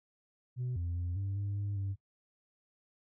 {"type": "tone with pitch steps", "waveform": "sine", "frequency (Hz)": [125, 86.4, 87.9, 98.1, 100.5, 101.3, 98], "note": ["B2", "F2", "F2", "G2", "G2", "G#2", "G2"], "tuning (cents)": [21, -18, 12, 2, 44, -43, 0], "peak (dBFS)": -31, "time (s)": [0.56, 1.96], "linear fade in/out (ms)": 50, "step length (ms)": 200, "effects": ["noise-tail reverb RT60 0.1 s tail -17 dB re dry", "tanh soft clip ceiling -31 dBFS"]}